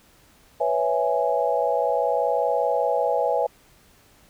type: chord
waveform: sine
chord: C# minor seventh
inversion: third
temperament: equal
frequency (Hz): 493.9 / 554.4 / 659.3 / 830.6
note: B4 / C#5 / E5 / G#5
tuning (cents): 0 / 0 / 0 / 0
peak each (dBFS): -25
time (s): 0.6-3.47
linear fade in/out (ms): 10
effects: pink hiss -56 dBFS RMS until 4.29 s